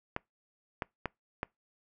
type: clicks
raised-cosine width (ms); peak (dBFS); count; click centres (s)
0.5; -17; 4; 0.164 / 0.822 / 1.057 / 1.431
effects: noise-tail reverb RT60 0.2 s tail -26 dB re dry